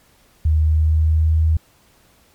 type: tone with pitch glide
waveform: sine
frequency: 77.78 to 79.64 Hz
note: D#2 to D#2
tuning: 0 to +41 cents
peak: -12 dBFS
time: 0.45-1.57 s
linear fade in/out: 5 ms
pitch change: +41 cents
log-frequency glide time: 0.61-1.46 s
effects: pink hiss -55 dBFS RMS until 2.34 s + MP3 96 kbps